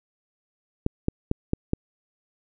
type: clicks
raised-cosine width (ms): 3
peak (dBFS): -9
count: 5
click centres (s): 0.864 / 1.084 / 1.314 / 1.534 / 1.734
effects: none